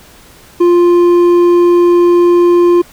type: tone with hard clipping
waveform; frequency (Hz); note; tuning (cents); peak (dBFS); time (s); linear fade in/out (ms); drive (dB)
sine; 349.2; F4; 0; -6; 0.6-2.82; 10; 5
effects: pink hiss -40 dBFS RMS until 2.92 s